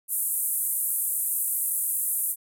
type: band-pass noise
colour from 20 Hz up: white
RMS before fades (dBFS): -27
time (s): 0.08-2.36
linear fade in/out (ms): 50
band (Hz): 8700 to 14000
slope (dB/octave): 48
effects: none